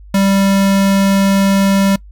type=tone; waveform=square; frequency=196 Hz; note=G3; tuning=in tune; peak=-10 dBFS; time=0.14-1.96 s; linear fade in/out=5 ms; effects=noise-tail reverb RT60 0.1 s tail -23 dB re dry + added 50 Hz sine -34 dBFS peak until 2.11 s